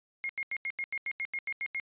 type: tone bursts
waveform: sine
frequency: 2144 Hz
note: C7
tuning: 42 cents sharp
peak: -31 dBFS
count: 12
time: 0.24-1.799 s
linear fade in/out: 0 ms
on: 52 ms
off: 85 ms
effects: resampled to 8000 Hz